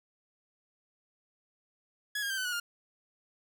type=tone with pitch steps; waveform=sawtooth; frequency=1682 / 1623.8 / 1567.5 / 1513.3 / 1460.9 / 1410.3 Hz; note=G#6 / G#6 / G6 / F#6 / F#6 / F6; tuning=+22 / -39 / -1 / +39 / -22 / +17 cents; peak=-28 dBFS; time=2.15-2.6 s; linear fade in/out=5 ms; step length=75 ms; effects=none